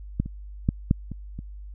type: clicks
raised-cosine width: 5 ms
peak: -10 / -22 / -8 / -6 / -20 / -22 dBFS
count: 6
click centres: 0.2 / 0.26 / 0.689 / 0.911 / 1.117 / 1.39 s
effects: added 50 Hz sine -37 dBFS peak until 1.74 s

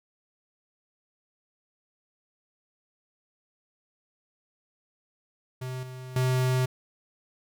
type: tone with level steps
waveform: square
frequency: 128.3 Hz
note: C3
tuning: 34 cents flat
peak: -33 / -39 / -23 dBFS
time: 5.61-6.66 s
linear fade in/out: 10 ms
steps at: 5.83 / 6.16 s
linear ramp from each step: 2 ms
effects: none

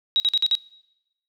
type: tone bursts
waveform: sine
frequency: 3830 Hz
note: A#7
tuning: 46 cents sharp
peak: -16 dBFS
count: 5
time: 0.16-0.552 s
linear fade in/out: 0 ms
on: 40 ms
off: 48 ms
effects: noise-tail reverb RT60 0.9 s tail -22 dB re dry

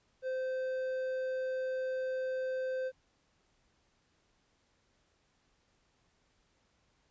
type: tone with hard clipping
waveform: triangle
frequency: 518 Hz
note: C5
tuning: 17 cents flat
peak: -34 dBFS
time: 0.22-2.92 s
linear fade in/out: 50 ms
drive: 9 dB
effects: pink hiss -73 dBFS RMS until 7.1 s + resampled to 16000 Hz

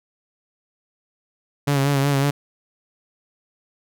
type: tone with vibrato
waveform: sawtooth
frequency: 140 Hz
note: C#3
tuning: 18 cents sharp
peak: -13 dBFS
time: 1.67-2.31 s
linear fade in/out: 10 ms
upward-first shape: sine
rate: 5.4 Hz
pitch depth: 45 cents each way
effects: none

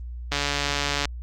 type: click train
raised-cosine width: 0.2 ms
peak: -7 dBFS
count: 106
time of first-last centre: 0.32-1.054 s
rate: 143 Hz
effects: added 60 Hz sine -32 dBFS peak until 1.22 s + Opus 32 kbps

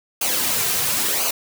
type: noise with flanger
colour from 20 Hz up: white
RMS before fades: -21 dBFS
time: 0.21-1.31 s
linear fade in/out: 5 ms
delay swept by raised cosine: 0.54 to 3.54 ms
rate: 0.97 Hz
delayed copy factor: -0.6
effects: none

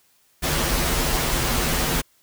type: noise with comb filter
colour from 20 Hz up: pink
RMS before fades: -22 dBFS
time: 0.42-2.02 s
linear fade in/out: 20 ms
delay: 10 ms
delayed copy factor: -0.95
effects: white hiss -61 dBFS RMS until 2.22 s

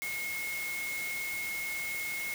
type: tone in noise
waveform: sine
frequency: 2165 Hz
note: C#7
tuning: 41 cents flat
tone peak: -34 dBFS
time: 0.02-2.34 s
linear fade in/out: 0 ms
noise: white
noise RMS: -41 dBFS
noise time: 0.02-2.34 s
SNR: +4 dB
effects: none

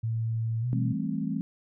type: tone with pitch glide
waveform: sine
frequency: 113.2 to 123.45 Hz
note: A2 to B2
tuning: +50 to 0 cents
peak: -26 dBFS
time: 0.03-0.93 s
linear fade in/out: 10 ms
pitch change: +150 cents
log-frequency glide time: 0.61-0.66 s
type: chord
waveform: sine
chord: A minor seventh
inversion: second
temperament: just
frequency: 165 / 198 / 220 / 264 Hz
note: E3 / G3 / A3 / C4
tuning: +2 / +18 / 0 / +16 cents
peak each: -33 dBFS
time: 0.73-1.41 s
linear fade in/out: 0 ms
effects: none

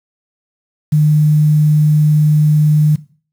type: tone with quantisation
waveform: sine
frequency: 151.5 Hz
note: D#3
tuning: 46 cents flat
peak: -7 dBFS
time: 0.92-2.96 s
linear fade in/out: 10 ms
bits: 6
effects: noise-tail reverb RT60 0.4 s tail -17 dB re dry

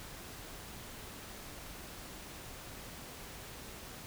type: silence
effects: pink hiss -48 dBFS RMS until 4.06 s

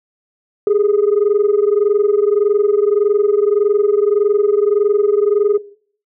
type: tone pair together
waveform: sine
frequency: 403.8 / 425.5 Hz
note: G#4 / G#4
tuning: -49 / +42 cents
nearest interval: minor second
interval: 91 cents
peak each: -12 dBFS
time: 0.67-5.58 s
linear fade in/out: 2 ms
effects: noise-tail reverb RT60 0.5 s tail -18 dB re dry + tanh soft clip ceiling -7 dBFS

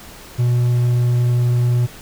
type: tone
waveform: triangle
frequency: 121.7 Hz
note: B2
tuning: 25 cents flat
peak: -11 dBFS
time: 0.38-1.87 s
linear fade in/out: 20 ms
effects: pink hiss -39 dBFS RMS until 2.01 s

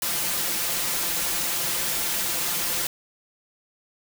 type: noise with comb filter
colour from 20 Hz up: white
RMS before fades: -26 dBFS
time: 0.02-2.87 s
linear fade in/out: 2 ms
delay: 5.8 ms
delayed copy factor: +0.65
effects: none

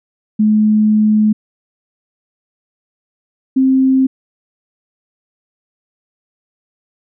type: tone pair in turn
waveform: sine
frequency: 213.8 / 263.6 Hz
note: A3 / C4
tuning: -49 / +13 cents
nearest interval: major third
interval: 362 cents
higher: second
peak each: -8 dBFS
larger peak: neither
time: 0.39-1.33 / 3.56-4.07 s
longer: first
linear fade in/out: 10 ms
effects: none

